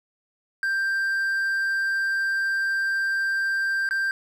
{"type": "tone with dropouts", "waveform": "triangle", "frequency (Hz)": 1578, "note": "G6", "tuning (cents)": 11, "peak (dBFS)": -20, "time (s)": [0.63, 4.11], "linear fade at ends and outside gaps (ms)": 1, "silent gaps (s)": [3.89, 3.909], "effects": []}